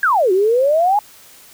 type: exponential two-way sweep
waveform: sine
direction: down then up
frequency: 1668 to 360 to 851 Hz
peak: -11 dBFS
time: 0.03-0.99 s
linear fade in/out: 2 ms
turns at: 0.32 s
effects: white hiss -44 dBFS RMS until 1.53 s